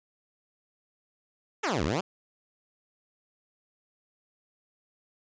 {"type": "exponential two-way sweep", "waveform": "10% pulse", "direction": "down then up", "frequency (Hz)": [476.2, 67, 206.3], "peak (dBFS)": -18, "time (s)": [1.63, 2.01], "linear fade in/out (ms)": 10, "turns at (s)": 1.84, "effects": ["resampled to 16000 Hz"]}